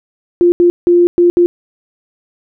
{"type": "tone bursts at uneven times", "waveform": "sine", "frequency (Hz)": 349.2, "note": "F4", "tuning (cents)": 0, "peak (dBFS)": -5, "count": 5, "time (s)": [[0.41, 0.52], [0.6, 0.7], [0.87, 1.07], [1.18, 1.3], [1.37, 1.46]], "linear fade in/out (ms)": 0, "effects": []}